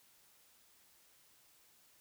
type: silence
effects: white hiss -67 dBFS RMS until 2 s